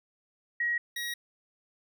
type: tone pair in turn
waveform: sine / 25% pulse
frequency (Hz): 1900 / 1900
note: A#6 / A#6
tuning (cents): +33 / +33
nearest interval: unison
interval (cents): 0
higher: neither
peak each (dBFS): -26 / -29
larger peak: first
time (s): 0.6-0.78 / 0.96-1.14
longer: neither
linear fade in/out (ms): 5
effects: none